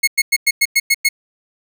sawtooth tone bursts, 2175 Hz, C#7, 33 cents flat, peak -7 dBFS, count 8, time 0.03-1.09 s, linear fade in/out 10 ms, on 45 ms, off 100 ms, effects none

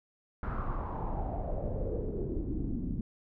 brown noise with low-pass filter sweep, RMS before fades -34 dBFS, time 0.43-3.01 s, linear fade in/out 2 ms, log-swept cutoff 1400 to 220 Hz, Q 4.6, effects none

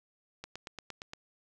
click train, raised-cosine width 0.2 ms, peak -24 dBFS, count 7, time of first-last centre 0.44-1.134 s, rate 8.64 Hz, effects none

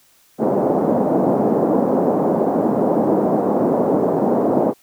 pink band-pass noise, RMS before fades -17 dBFS, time 0.38-4.74 s, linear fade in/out 50 ms, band 200 to 750 Hz, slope 24 dB/octave, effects white hiss -55 dBFS RMS until 4.82 s

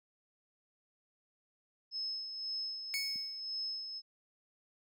sine tone with tremolo, 5190 Hz, E8, 28 cents flat, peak -35 dBFS, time 1.91-4.02 s, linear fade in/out 50 ms, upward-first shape sine, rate 1.9 Hz, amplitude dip 50%
sawtooth tone with exponential decay, 2221 Hz, C#7, 3 cents sharp, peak -29 dBFS, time 2.94-3.4 s, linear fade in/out 0 ms, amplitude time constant 100 ms
click, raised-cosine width 5 ms, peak -33 dBFS, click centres 3.158 s
effects high-pass 300 Hz 12 dB/octave

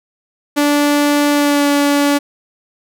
sawtooth tone with pitch glide, 291 to 286.5 Hz, D4 to D4, -16 to -43 cents, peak -7 dBFS, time 0.56-2.19 s, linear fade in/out 20 ms, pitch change -27 cents, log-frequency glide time 1.32-1.68 s, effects none

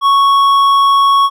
triangle tone with hard clipping, 1108.7 Hz, C#6, in tune, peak -8 dBFS, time 0.01-1.3 s, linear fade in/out 50 ms, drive 10 dB, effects none

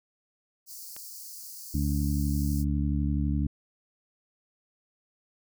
white high-pass noise, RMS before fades -43 dBFS, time 0.66-2.65 s, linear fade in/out 50 ms, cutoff 4400 Hz, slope 96 dB/octave
click, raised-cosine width 0.3 ms, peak -29 dBFS, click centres 0.965 s
harmonic tone, 72 Hz, D2, 34 cents flat, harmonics 1 / 2 / 3 / 4, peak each -27 / -30 / -32 / -33 dBFS, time 1.74-3.47 s, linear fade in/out 5 ms
effects none

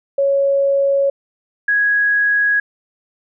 sine tone pair in turn, 554.4 / 1661.3 Hz, C#5 / G#6, 0 / 0 cents, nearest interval octave + perfect fifth, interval 1900 cents, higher second, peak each -12 dBFS, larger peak neither, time 0.18-1.1 / 1.68-2.6 s, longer neither, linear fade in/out 5 ms, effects none

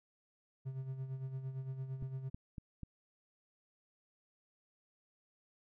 triangle tone with tremolo, 132.3 Hz, C3, 20 cents sharp, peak -35 dBFS, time 0.65-2.3 s, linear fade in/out 20 ms, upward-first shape sine, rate 8.8 Hz, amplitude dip 60%
clicks, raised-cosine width 5 ms, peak -32 dBFS, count 4, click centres 2.025 / 2.345 / 2.582 / 2.833 s
effects none

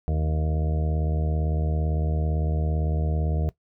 harmonic tone with a mistuned harmonic, 77.8 Hz, D#2, in tune, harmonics 1 / 2 / 3 / 4 / 5 / 6 / 7 / 8 / 9, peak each -23 / -28 / -41 / -40 / -41 / -37 / -47 / -40 / -41 dBFS, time 0.08-3.49 s, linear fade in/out 0 ms, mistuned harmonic 3, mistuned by -59 cents, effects noise-tail reverb RT60 0.1 s tail -18 dB re dry

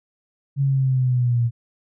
sine exponential sweep, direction down, 140 to 116.54 Hz, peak -16 dBFS, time 0.56-1.51 s, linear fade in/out 50 ms, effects none

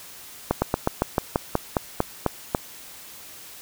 slowing click train, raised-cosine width 1 ms, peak -5 dBFS, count 12, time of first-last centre 0.51-2.548 s, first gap 110 ms, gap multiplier 1.1, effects white hiss -43 dBFS RMS until 3.61 s

